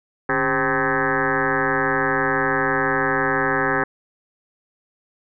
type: tone with frequency modulation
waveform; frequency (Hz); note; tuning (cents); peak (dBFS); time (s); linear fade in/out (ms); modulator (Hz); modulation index
sine; 1032; C6; -24; -17; 0.29-3.84; 5; 126; 6.4
effects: none